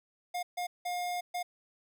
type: tone bursts at uneven times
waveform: square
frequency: 712 Hz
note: F5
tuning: 33 cents sharp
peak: -33 dBFS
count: 4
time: 0.34-0.43 / 0.57-0.67 / 0.85-1.21 / 1.34-1.43 s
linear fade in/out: 10 ms
effects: none